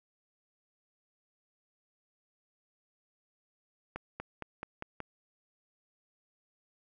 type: accelerating click train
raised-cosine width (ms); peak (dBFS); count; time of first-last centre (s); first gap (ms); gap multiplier
0.5; -23; 6; 3.96-5.003; 240; 0.93
effects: none